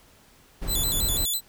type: noise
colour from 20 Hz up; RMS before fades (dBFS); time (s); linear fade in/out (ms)
brown; -29; 0.61-1.26; 20
type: tone with vibrato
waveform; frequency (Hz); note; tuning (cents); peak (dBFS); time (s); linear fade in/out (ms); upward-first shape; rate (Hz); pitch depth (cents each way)
5% pulse; 3729; A#7; 0; -17; 0.67-1.41; 50; square; 6; 130
effects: pink hiss -56 dBFS RMS until 1.48 s